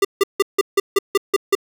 square tone bursts, 396.4 Hz, G4, 19 cents sharp, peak -12 dBFS, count 9, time 0.02-1.552 s, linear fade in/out 5 ms, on 28 ms, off 160 ms, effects none

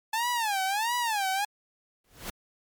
sawtooth tone with vibrato, 861 Hz, A5, 38 cents flat, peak -22 dBFS, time 0.13-1.45 s, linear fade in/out 5 ms, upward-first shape sine, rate 1.5 Hz, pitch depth 220 cents each way
pink noise with exponential growth, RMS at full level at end -32 dBFS, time 2.04-2.3 s, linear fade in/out 5 ms, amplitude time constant 55 ms
effects MP3 96 kbps

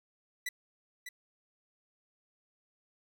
sawtooth tone with echo, 1975.5 Hz, B6, in tune, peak -30 dBFS, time 0.46-0.49 s, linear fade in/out 5 ms, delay 600 ms, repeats 1, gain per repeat -8 dB, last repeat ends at 1.09 s, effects none

